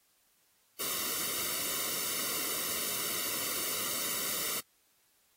white noise with comb filter, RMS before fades -34 dBFS, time 0.79-4.61 s, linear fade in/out 20 ms, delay 1.2 ms, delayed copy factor -0.95, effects white hiss -70 dBFS RMS until 5.36 s + AAC 48 kbps

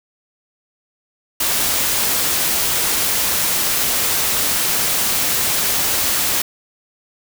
white noise, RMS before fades -18 dBFS, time 1.4-6.42 s, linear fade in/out 5 ms, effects none

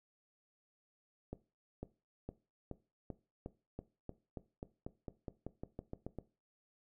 accelerating click train, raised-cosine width 2 ms, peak -29 dBFS, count 19, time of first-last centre 1.33-6.187 s, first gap 500 ms, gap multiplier 0.92, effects noise-tail reverb RT60 0.3 s tail -17 dB re dry

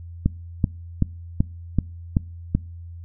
click train, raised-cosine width 5 ms, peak -5 dBFS, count 7, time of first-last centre 0.26-2.55 s, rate 2.62 Hz, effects noise-tail reverb RT60 0.4 s tail -25 dB re dry + added 85 Hz sine -35 dBFS peak until 3.04 s

